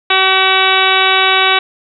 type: harmonic tone with a mistuned harmonic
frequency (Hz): 380.1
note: F#4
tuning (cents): +47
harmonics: 1 / 2 / 3 / 4 / 5 / 6 / 7 / 8 / 9 / 10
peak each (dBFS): -20 / -17 / -16 / -17 / -22 / -16 / -19 / -19 / -20 / -17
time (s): 0.1-1.59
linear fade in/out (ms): 5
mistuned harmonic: 8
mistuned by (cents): -31
effects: none